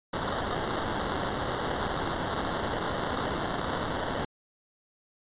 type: noise with sample-and-hold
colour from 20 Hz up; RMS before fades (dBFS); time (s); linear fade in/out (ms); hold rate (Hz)
white; -31; 0.13-4.25; 5; 2450
effects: resampled to 8000 Hz